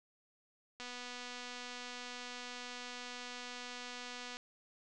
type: click train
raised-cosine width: 0.2 ms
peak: -29 dBFS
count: 879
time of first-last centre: 0.8-4.369 s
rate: 246 Hz
effects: resampled to 22050 Hz